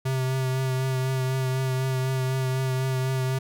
square tone with vibrato, 130.81 Hz, C3, in tune, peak -24 dBFS, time 0.05-3.39 s, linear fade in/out 10 ms, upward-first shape triangle, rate 4 Hz, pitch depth 24 cents each way, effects none

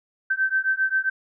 sine beating tone pair, 1545 / 1552.5 Hz, G6 / G6, -26 / -17 cents, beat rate 7.5 Hz, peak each -23 dBFS, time 0.3-1.1 s, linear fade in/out 10 ms, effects none

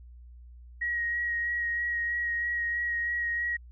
sine tone with vibrato, 1894 Hz, A#6, 27 cents sharp, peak -27 dBFS, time 0.81-3.57 s, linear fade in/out 10 ms, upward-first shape sine, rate 3.1 Hz, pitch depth 15 cents each way, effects added 60 Hz sine -46 dBFS peak until 3.71 s

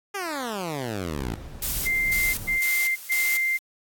10% pulse exponential sweep, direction down, 415.3 to 51.91 Hz, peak -20 dBFS, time 0.14-1.36 s, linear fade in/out 10 ms
brown noise, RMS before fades -37 dBFS, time 1.15-2.6 s, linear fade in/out 50 ms
blue noise with tremolo, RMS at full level -28 dBFS, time 1.62-3.59 s, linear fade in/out 2 ms, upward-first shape square, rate 2 Hz, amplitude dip 75%
sine tone bursts, 2093 Hz, C7, in tune, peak -21 dBFS, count 3, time 1.85-3.58 s, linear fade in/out 20 ms, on 490 ms, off 130 ms
effects AAC 64 kbps

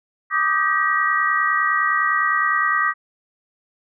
sine chord, Eb major seventh, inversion third, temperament equal with one note detuned, 1174.7 / 1244.5 / 1568 / 1910.4 Hz, D6 / Eb6 / G6 / Bb6, 0 / 0 / 0 / +42 cents, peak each -22 / -22 / -25 / -20 dBFS, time 0.3-2.94 s, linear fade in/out 50 ms, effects none

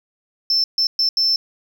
triangle tone bursts at uneven times, 5320 Hz, E8, 15 cents sharp, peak -12 dBFS, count 4, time 0.5-0.64 / 0.78-0.87 / 0.99-1.09 / 1.17-1.36 s, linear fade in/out 2 ms, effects tanh soft clip ceiling -11 dBFS + 9-bit

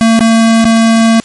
square tone with dropouts, 226.3 Hz, A3, 49 cents sharp, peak -5 dBFS, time 0.01-1.2 s, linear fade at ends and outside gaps 0 ms, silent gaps 0.192-0.207 / 0.644-0.653 s, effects white hiss -37 dBFS RMS until 1.24 s + MP3 48 kbps

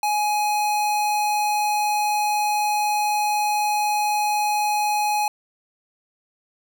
square tone, 838 Hz, G#5, 15 cents sharp, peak -20 dBFS, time 0.03-5.28 s, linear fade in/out 2 ms, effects none

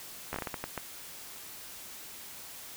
slowing click train, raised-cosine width 0.5 ms, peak -19 dBFS, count 9, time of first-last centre 0.33-0.777 s, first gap 13 ms, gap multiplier 1.4, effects white hiss -46 dBFS RMS until 2.76 s

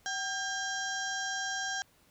harmonic tone with a mistuned harmonic, 803 Hz, G5, 41 cents sharp, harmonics 1 / 2 / 4 / 5 / 6 / 7 / 8 / 9, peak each -39 / -35 / -42 / -47 / -50 / -40 / -45 / -49 dBFS, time 0.06-1.82 s, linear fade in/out 0 ms, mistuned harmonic 1, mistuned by -78 cents, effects pink hiss -65 dBFS RMS until 2.1 s

